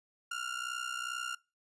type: ring-modulated tone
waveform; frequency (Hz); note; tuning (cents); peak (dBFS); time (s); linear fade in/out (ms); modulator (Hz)
30% pulse; 1401; F6; +5; -30; 0.31-1.35; 5; 31.2
effects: noise-tail reverb RT60 0.3 s tail -25 dB re dry + resampled to 24000 Hz